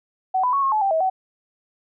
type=tone with pitch steps; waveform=sine; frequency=752 / 997 / 1109 / 1082 / 859 / 784 / 643 / 755 Hz; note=F#5 / B5 / C#6 / C#6 / A5 / G5 / E5 / F#5; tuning=+28 / +16 / 0 / -42 / -42 / 0 / -43 / +35 cents; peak=-17 dBFS; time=0.34-1.1 s; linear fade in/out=10 ms; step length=95 ms; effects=none